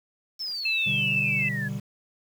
sine exponential sweep, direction down, 5390 to 1661.2 Hz, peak -29 dBFS, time 0.39-1.69 s, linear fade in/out 20 ms
sine tone, 2637 Hz, E7, in tune, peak -23 dBFS, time 0.65-1.49 s, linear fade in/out 5 ms
triangle chord, G major, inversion first, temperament equal, 123.47 / 146.83 / 196 Hz, B2 / D3 / G3, 0 / 0 / 0 cents, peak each -31 dBFS, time 0.86-1.8 s, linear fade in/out 10 ms
effects tanh soft clip ceiling -11 dBFS + 8-bit

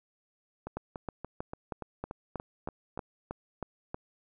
two click trains, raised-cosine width 1 ms, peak -24 / -21 dBFS, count 9 / 11, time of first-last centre 0.67-2.975 / 0.77-3.945 s, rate 3.47 / 3.15 Hz, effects none

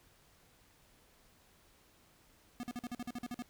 square tone bursts, 242.9 Hz, B3, 29 cents flat, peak -39 dBFS, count 11, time 2.6-3.422 s, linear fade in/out 0 ms, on 32 ms, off 47 ms, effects pink hiss -66 dBFS RMS until 3.49 s

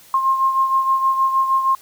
sine beating tone pair, 1064 / 1070.4 Hz, C6 / C6, +29 / +39 cents, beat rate 6.4 Hz, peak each -15 / -23 dBFS, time 0.14-1.75 s, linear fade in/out 2 ms, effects white hiss -47 dBFS RMS until 1.81 s

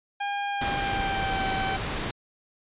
sawtooth tone with pitch glide, 808 to 772 Hz, G#5 to G5, -48 to -27 cents, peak -23 dBFS, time 0.2-1.77 s, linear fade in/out 10 ms, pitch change -79 cents, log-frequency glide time 0.5-1.47 s
pink noise, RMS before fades -30 dBFS, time 0.61-2.11 s, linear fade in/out 5 ms
effects resampled to 8000 Hz

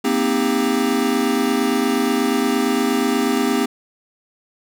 square chord, C minor seventh, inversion third, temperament equal with one note detuned, 233.1 / 261.6 / 311.1 / 399.3 Hz, Bb3 / C4 / Eb4 / G4, 0 / 0 / 0 / +32 cents, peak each -23 / -21 / -25 / -23 dBFS, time 0.04-3.66 s, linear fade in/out 10 ms, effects none

